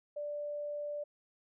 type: tone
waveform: sine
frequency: 587.3 Hz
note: D5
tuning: in tune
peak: -36 dBFS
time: 0.16-1.04 s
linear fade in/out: 10 ms
effects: none